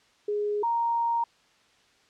sine tone pair in turn, 415.3 / 932.3 Hz, G#4 / A#5, 0 / 0 cents, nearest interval octave + major second, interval 1400 cents, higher second, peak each -25 / -23 dBFS, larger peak second, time 0.28-0.63 / 0.63-1.24 s, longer second, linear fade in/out 5 ms, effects white hiss -62 dBFS RMS until 2.09 s + low-pass 5000 Hz 12 dB/octave

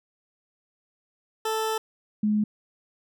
20% pulse / sine tone pair in turn, 440 / 211.2 Hz, A4 / G#3, 0 / +29 cents, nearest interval octave + minor second, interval 1271 cents, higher first, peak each -20 dBFS, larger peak neither, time 1.45-1.78 / 2.23-2.44 s, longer first, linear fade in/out 5 ms, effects none

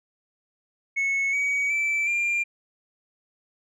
sine tone with pitch steps, 2199 / 2261 / 2324 / 2390 Hz, C#7 / C#7 / D7 / D7, -14 / +34 / -19 / +30 cents, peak -19 dBFS, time 0.96-2.44 s, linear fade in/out 20 ms, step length 370 ms, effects tanh soft clip ceiling -21 dBFS

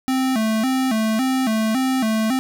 square tone with vibrato, 239.6 Hz, A#3, 48 cents sharp, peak -18 dBFS, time 0.08-2.39 s, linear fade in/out 0 ms, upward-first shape square, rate 1.8 Hz, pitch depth 150 cents each way, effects none

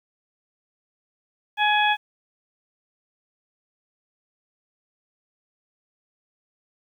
harmonic tone, 840 Hz, G#5, 19 cents sharp, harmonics 1 / 2 / 3 / 4, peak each -20 / -23 / -25 / -26 dBFS, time 1.57-1.97 s, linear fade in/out 50 ms, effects 9-bit

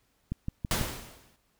click train, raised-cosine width 5 ms, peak -19 dBFS, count 4, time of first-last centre 0.32-0.813 s, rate 6.09 Hz
pink noise with exponential decay, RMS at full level -26 dBFS, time 0.71-1.36 s, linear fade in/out 1 ms, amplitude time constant 140 ms
effects pink hiss -71 dBFS RMS until 1.59 s

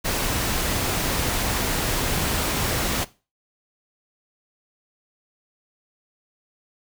pink noise, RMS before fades -24 dBFS, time 0.04-3.05 s, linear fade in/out 20 ms, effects noise-tail reverb RT60 0.3 s tail -18 dB re dry

